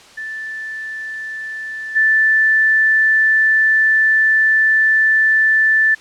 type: tone with level steps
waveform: sine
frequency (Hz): 1760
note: A6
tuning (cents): 0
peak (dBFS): -24 / -10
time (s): 0.17-5.95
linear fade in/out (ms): 10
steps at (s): 1.95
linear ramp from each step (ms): 20
effects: white hiss -43 dBFS RMS until 6 s + low-pass 6000 Hz 12 dB/octave